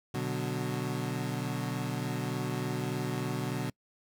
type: chord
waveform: 25% pulse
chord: B minor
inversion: none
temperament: equal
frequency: 123.47 / 146.83 / 185 Hz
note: B2 / D3 / F#3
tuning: 0 / 0 / 0 cents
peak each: -31 / -32 / -34 dBFS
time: 0.14-3.7 s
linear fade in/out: 5 ms
effects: noise-tail reverb RT60 0.1 s tail -26 dB re dry